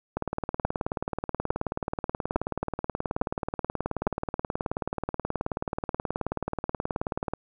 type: two click trains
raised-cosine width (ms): 1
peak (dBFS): -14 / -10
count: 135 / 5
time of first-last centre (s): 0.17-7.336 / 0.65-4.069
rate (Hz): 18.7 / 1.17
effects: none